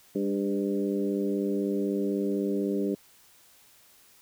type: harmonic tone with a mistuned harmonic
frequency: 100 Hz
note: G2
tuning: 35 cents sharp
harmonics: 2 / 3 / 4 / 5 / 6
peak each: -30 / -30 / -30 / -36 / -43 dBFS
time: 0.15-2.95 s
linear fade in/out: 5 ms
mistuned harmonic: 3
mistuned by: -23 cents
effects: white hiss -58 dBFS RMS until 4.21 s